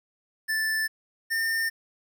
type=tone pair in turn; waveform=square; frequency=1760 / 1810.5 Hz; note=A6 / A6; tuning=0 / +49 cents; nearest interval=unison; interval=49 cents; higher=second; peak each=-25 dBFS; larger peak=neither; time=0.48-0.88 / 1.3-1.7 s; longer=neither; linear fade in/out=20 ms; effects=10-bit